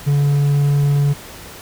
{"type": "tone", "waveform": "triangle", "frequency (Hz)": 143.1, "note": "D3", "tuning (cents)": -45, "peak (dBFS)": -10, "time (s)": [0.06, 1.14], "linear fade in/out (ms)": 20, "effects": ["pink hiss -36 dBFS RMS until 1.61 s"]}